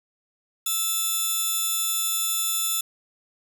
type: tone pair together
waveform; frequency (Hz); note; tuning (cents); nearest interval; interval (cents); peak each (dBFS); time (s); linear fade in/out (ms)
5% pulse; 1318.5 / 3520; E6 / A7; 0 / 0; octave + perfect fourth; 1700; -19 / -16; 0.66-2.81; 5
effects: none